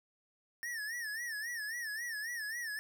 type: tone with vibrato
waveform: square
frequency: 1806 Hz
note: A6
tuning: 45 cents sharp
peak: -38 dBFS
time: 0.63-2.79 s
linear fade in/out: 0 ms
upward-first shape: sine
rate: 3.7 Hz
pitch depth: 130 cents each way
effects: none